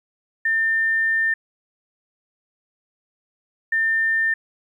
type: tone bursts at uneven times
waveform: sine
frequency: 1800 Hz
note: A6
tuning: 39 cents sharp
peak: -17 dBFS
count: 2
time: 0.45-1.34 / 3.72-4.34 s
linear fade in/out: 5 ms
effects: 9-bit